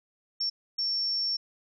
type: tone bursts at uneven times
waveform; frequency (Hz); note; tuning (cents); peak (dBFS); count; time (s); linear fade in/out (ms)
sine; 5450; F8; -43; -26; 2; 0.4-0.5 / 0.78-1.37; 10
effects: none